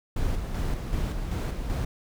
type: noise with tremolo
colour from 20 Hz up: brown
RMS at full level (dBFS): -27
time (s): 0.16-1.85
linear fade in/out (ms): 5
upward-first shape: square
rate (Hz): 2.6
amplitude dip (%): 40
effects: none